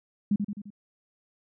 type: tone with echo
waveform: sine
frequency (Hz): 204.6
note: G#3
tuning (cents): -26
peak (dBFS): -20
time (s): 0.31-0.36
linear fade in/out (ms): 5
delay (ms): 86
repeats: 4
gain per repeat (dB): -5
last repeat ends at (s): 0.704
effects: none